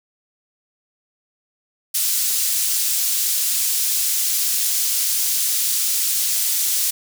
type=high-pass noise; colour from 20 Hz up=pink; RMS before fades=-20 dBFS; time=1.94-6.91 s; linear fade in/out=10 ms; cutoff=6100 Hz; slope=12 dB/octave; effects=none